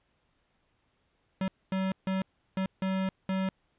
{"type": "tone bursts at uneven times", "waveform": "square", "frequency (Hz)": 190, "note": "F#3", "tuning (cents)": 46, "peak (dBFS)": -28, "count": 6, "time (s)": [[1.41, 1.48], [1.72, 1.92], [2.07, 2.22], [2.57, 2.66], [2.82, 3.09], [3.29, 3.49]], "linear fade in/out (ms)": 2, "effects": ["pink hiss -73 dBFS RMS until 3.78 s", "resampled to 8000 Hz"]}